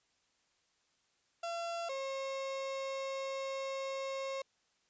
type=tone pair in turn; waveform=35% pulse; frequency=680 / 539.7 Hz; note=F5 / C#5; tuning=-46 / -46 cents; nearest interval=major third; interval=400 cents; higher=first; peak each=-35 / -35 dBFS; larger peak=neither; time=1.43-1.89 / 1.89-4.42 s; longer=second; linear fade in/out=5 ms; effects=white hiss -75 dBFS RMS until 4.89 s + resampled to 16000 Hz